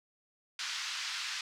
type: band-pass noise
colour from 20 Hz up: white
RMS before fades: -38 dBFS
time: 0.59-1.41 s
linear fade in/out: 2 ms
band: 1200 to 5500 Hz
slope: 24 dB/octave
effects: none

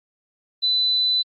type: tone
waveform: sine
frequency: 4000 Hz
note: B7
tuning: 21 cents sharp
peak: -17 dBFS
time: 0.62-1.23 s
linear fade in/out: 20 ms
effects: Opus 32 kbps

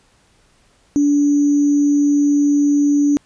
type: tone with sample-and-hold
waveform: sine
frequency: 289 Hz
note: D4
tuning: 28 cents flat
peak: -11 dBFS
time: 0.96-3.17 s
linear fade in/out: 0 ms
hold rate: 6300 Hz
effects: pink hiss -56 dBFS RMS until 3.25 s + resampled to 22050 Hz

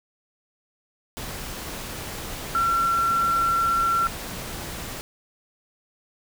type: tone in noise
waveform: sine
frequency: 1358 Hz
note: F6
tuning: 49 cents flat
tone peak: -19 dBFS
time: 2.55-4.07 s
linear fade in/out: 0 ms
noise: pink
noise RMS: -34 dBFS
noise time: 1.17-5.01 s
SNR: +12 dB
effects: none

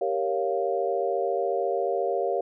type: chord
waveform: sine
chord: G half-diminished seventh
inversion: none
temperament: equal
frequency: 392 / 466.2 / 554.4 / 698.5 Hz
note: G4 / Bb4 / Db5 / F5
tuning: 0 / 0 / 0 / 0 cents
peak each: -29 dBFS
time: 0.01-2.41 s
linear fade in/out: 5 ms
effects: none

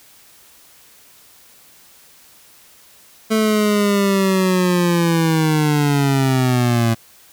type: linear sweep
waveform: 25% pulse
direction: down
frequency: 220.5 to 113.1 Hz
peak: -10 dBFS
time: 3.3-6.95 s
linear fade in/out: 20 ms
effects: white hiss -48 dBFS RMS until 7.32 s

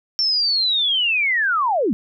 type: linear sweep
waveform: sine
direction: down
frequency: 5440 to 185.8 Hz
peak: -16 dBFS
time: 0.19-1.93 s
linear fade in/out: 0 ms
effects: none

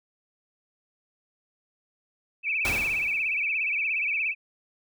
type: tone with vibrato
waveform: sine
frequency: 2448 Hz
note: D#7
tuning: 29 cents flat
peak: -24 dBFS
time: 2.43-4.35 s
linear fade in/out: 50 ms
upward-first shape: sine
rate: 17 Hz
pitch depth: 140 cents each way
type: noise with exponential decay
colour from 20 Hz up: pink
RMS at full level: -28 dBFS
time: 2.65-3.44 s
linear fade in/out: 0 ms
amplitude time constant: 170 ms
effects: none

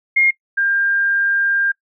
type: tone pair in turn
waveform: sine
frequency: 2135 / 1599.4 Hz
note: C7 / G6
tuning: +34 / +34 cents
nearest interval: perfect fourth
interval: 500 cents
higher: first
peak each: -10 / -14 dBFS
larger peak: first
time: 0.16-0.31 / 0.57-1.72 s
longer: second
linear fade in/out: 10 ms
effects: noise-tail reverb RT60 0.1 s tail -22 dB re dry

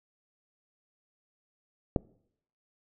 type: click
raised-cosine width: 2 ms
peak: -11 dBFS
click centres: 1.962 s
effects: noise-tail reverb RT60 0.7 s tail -24 dB re dry

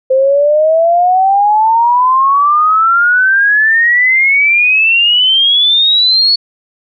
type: exponential sweep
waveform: sine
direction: up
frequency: 518 to 4435 Hz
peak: -6 dBFS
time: 0.1-6.36 s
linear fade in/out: 10 ms
effects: none

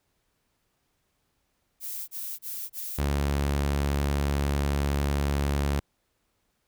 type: noise bursts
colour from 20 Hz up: violet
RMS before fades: -35 dBFS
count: 4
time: 1.8-3.007 s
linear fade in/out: 50 ms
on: 280 ms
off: 29 ms
type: tone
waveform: sawtooth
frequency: 71 Hz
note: C#2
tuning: 42 cents sharp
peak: -20 dBFS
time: 2.98-5.8 s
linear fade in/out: 10 ms
effects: pink hiss -74 dBFS RMS until 6.67 s

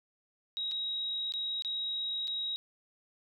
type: tone with dropouts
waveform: sine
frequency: 3814 Hz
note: A#7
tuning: 39 cents sharp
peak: -32 dBFS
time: 0.57-2.56 s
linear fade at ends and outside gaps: 0 ms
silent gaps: 0.713-0.718 / 1.322-1.338 / 1.622-1.648 / 2.273-2.279 s
effects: none

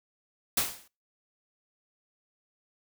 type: noise with exponential decay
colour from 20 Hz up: white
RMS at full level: -23 dBFS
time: 0.57-0.88 s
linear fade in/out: 5 ms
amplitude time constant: 67 ms
effects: noise-tail reverb RT60 0.3 s tail -24 dB re dry

